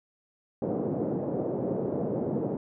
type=band-pass noise; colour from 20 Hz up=white; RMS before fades=-30 dBFS; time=0.62-2.57 s; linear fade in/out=2 ms; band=130 to 520 Hz; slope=24 dB/octave; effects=none